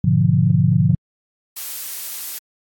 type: chord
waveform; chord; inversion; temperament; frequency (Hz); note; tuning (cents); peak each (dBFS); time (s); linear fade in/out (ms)
sine; G# diminished seventh; none; equal; 103.83 / 123.47 / 146.83 / 174.61; G#2 / B2 / D3 / F3; 0 / 0 / 0 / 0; -19 / -18 / -17 / -17; 0.04-0.95; 5
type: noise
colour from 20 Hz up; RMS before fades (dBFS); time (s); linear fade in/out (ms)
blue; -28; 1.56-2.39; 10
effects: AAC 64 kbps